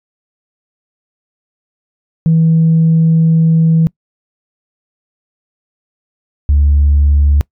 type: tone pair in turn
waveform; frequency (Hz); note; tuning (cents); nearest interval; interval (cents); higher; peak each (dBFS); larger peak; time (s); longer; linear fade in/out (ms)
sine; 162.4 / 72.07; E3 / D2; -26 / -32; octave + major second; 1406; first; -5; neither; 2.26-3.87 / 6.49-7.41; first; 0
effects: noise-tail reverb RT60 0.1 s tail -25 dB re dry + tanh soft clip ceiling -3 dBFS